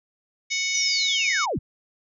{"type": "harmonic tone", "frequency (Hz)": 740, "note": "F#5", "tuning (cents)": 0, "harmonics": [3, 4, 5, 6, 7, 8, 9], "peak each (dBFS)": [-26, -37, -31, -40, -30, -34, -33], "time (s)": [0.5, 1.46], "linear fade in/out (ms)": 20}
{"type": "linear sweep", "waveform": "sine", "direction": "down", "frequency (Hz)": [6100, 46.09], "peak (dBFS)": -23, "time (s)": [0.74, 1.59], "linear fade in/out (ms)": 10}
{"effects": []}